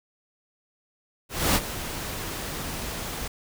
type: noise with ADSR envelope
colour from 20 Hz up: pink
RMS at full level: -20 dBFS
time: 1.29-3.28 s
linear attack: 260 ms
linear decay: 47 ms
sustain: -13 dB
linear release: 6 ms
effects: none